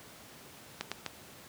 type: clicks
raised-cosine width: 0.2 ms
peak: -16 / -16 / -17 dBFS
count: 3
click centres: 0.81 / 0.916 / 1.063 s
effects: pink hiss -52 dBFS RMS until 1.48 s + high-pass 100 Hz 12 dB/octave